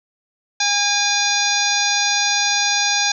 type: harmonic tone with a mistuned harmonic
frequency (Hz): 815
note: G#5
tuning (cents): -33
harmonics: 1 / 2 / 3 / 4 / 5 / 6 / 7 / 8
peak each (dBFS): -24 / -24 / -24 / -24 / -24 / -24 / -24 / -24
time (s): 0.6-3.12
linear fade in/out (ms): 5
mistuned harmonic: 4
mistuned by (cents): +130
effects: none